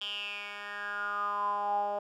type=tone with band-pass filter sweep; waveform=10% pulse; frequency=204.6 Hz; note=G#3; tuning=26 cents flat; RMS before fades=-34 dBFS; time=0.01-1.99 s; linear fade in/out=5 ms; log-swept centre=3200 to 680 Hz; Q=8.1; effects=none